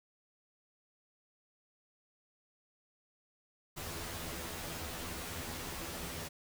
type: noise with comb filter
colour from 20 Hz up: pink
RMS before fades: -42 dBFS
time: 3.76-6.29 s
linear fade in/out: 20 ms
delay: 12 ms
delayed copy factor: +0.85
effects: none